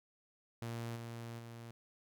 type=tone with level steps; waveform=sawtooth; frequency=116.54 Hz; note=A#2; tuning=in tune; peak=-36 / -40 / -44 dBFS; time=0.62-1.71 s; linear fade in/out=0 ms; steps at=0.95 / 1.38 s; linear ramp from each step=20 ms; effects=none